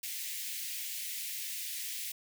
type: high-pass noise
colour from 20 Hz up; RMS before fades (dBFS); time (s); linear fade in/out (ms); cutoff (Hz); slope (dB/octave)
white; -39; 0.03-2.12; 5; 1900; 48
effects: none